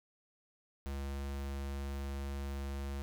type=tone; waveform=square; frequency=69.3 Hz; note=C#2; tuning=in tune; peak=-38 dBFS; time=0.86-3.02 s; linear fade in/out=0 ms; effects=11-bit